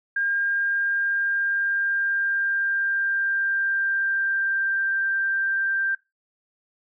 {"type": "tone with pitch glide", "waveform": "sine", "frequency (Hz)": [1609, 1577.7], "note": ["G6", "G6"], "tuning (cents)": [45, 11], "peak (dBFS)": -21, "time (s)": [0.16, 5.95], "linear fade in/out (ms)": 5, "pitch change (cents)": -34, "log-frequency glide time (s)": [0.36, 4.91], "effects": ["noise-tail reverb RT60 0.2 s tail -19 dB re dry"]}